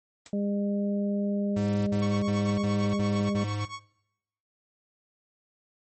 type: noise with exponential decay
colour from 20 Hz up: white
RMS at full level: -40 dBFS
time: 0.26-0.34 s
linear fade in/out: 1 ms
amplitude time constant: 16 ms
type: harmonic tone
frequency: 202.5 Hz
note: G#3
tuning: 43 cents flat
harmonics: 1 / 2 / 3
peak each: -26 / -35 / -35 dBFS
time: 0.33-3.44 s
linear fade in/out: 2 ms
type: tone bursts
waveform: square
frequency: 104 Hz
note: G#2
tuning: 3 cents sharp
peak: -30 dBFS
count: 6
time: 1.56-3.655 s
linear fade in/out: 10 ms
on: 310 ms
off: 47 ms
type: tone with tremolo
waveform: sawtooth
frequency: 1108.7 Hz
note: C#6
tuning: in tune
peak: -29 dBFS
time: 2.01-3.81 s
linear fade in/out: 20 ms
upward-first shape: triangle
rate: 8.8 Hz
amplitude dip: 95%
effects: noise-tail reverb RT60 0.9 s tail -23 dB re dry + MP3 32 kbps